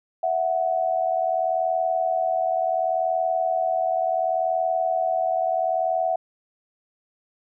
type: tone pair together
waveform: sine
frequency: 659.3 / 740 Hz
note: E5 / F#5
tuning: 0 / 0 cents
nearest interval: major second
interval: 200 cents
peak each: -23 dBFS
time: 0.23-6.16 s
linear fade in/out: 5 ms
effects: none

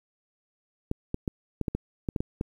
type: clicks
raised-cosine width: 3 ms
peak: -15 dBFS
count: 10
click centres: 0.914 / 1.144 / 1.278 / 1.613 / 1.682 / 1.75 / 2.088 / 2.162 / 2.205 / 2.411 s
effects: 9-bit

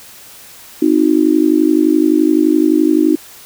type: tone with amplitude modulation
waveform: sine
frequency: 311.1 Hz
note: D#4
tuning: in tune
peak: -4 dBFS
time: 0.82-3.16 s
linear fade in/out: 5 ms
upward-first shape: sine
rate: 51.7 Hz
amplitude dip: 100%
effects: white hiss -38 dBFS RMS until 3.45 s

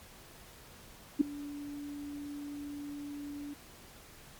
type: tone with ADSR envelope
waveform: sine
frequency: 288.8 Hz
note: D4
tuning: 29 cents flat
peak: -18 dBFS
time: 1.19-3.54 s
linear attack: 20 ms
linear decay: 7 ms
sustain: -21 dB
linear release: 8 ms
effects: pink hiss -54 dBFS RMS until 4.39 s + MP3 96 kbps

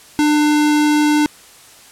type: tone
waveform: square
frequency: 299 Hz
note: D4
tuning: 31 cents sharp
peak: -12 dBFS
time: 0.19-1.26 s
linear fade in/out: 0 ms
effects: white hiss -43 dBFS RMS until 1.91 s + low-pass 11000 Hz 12 dB/octave

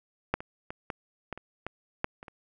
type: clicks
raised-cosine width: 0.5 ms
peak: -10 / -24 / -22 / -18 / -19 / -27 / -19 / -11 / -28 / -29 dBFS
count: 10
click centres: 0.34 / 0.405 / 0.705 / 0.902 / 1.327 / 1.376 / 1.666 / 2.044 / 2.229 / 2.282 s
effects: none

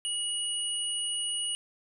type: tone pair together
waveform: sine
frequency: 2903 / 9216 Hz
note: F#7 / D9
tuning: -34 / -34 cents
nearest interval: octave + minor sixth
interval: 2000 cents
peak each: -31 / -33 dBFS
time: 0.05-1.55 s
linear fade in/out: 0 ms
effects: none

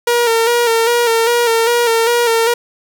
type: tone with vibrato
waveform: sawtooth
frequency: 466.2 Hz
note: A#4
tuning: in tune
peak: -7 dBFS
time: 0.07-2.54 s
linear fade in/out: 5 ms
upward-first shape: square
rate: 2.5 Hz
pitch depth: 40 cents each way
effects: none

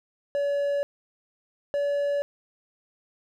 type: tone pair in turn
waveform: triangle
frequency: 569 / 571.6 Hz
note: C#5 / D5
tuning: +45 / -47 cents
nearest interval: unison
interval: 8 cents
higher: second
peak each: -21 dBFS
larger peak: neither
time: 0.35-0.83 / 1.74-2.22 s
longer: neither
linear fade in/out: 0 ms
effects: none

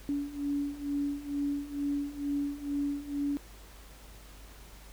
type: beating tone pair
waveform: sine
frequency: 284.2 / 286.4 Hz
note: C#4 / D4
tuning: +43 / -43 cents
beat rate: 2.2 Hz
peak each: -35 / -32 dBFS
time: 0.09-3.37 s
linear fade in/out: 0 ms
effects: added 50 Hz sine -50 dBFS peak until 4.92 s + pink hiss -54 dBFS RMS until 4.92 s

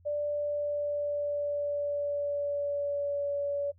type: tone with pitch glide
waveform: sine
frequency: 587.3 to 570.3 Hz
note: D5 to C#5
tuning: 0 to +49 cents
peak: -28 dBFS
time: 0.05-3.72 s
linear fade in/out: 20 ms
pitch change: -51 cents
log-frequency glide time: 0.15-3.34 s
effects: noise-tail reverb RT60 0.1 s tail -21 dB re dry + added 87 Hz sine -57 dBFS peak until 3.78 s

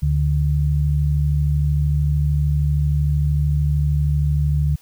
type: tone pair together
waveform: sine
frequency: 73.1 / 146.2 Hz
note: D2 / D3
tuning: -7 / -7 cents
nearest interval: octave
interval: 1200 cents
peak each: -18 dBFS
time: 0.02-4.76 s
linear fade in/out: 10 ms
effects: white hiss -53 dBFS RMS until 4.81 s

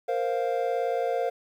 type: chord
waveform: triangle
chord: Bb suspended second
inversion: none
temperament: just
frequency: 466.2 / 524.4 / 699.2 Hz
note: Bb4 / C5 / F5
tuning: 0 / +4 / +2 cents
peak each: -27 / -27 / -27 dBFS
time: 0.08-1.3 s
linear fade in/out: 10 ms
effects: 10-bit

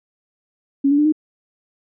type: tone with pitch steps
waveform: sine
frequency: 277.2 / 287.3 / 297.8 / 308.6 Hz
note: C#4 / D4 / D4 / D#4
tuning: 0 / -38 / +24 / -14 cents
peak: -12 dBFS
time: 0.84-1.124 s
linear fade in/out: 10 ms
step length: 71 ms
effects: none

